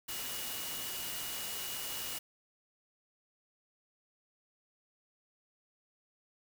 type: tone in noise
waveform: sine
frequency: 2900 Hz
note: F#7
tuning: 35 cents flat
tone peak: -46 dBFS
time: 0.08-2.19 s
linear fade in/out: 10 ms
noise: white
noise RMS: -40 dBFS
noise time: 0.08-2.19 s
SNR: -9 dB
effects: none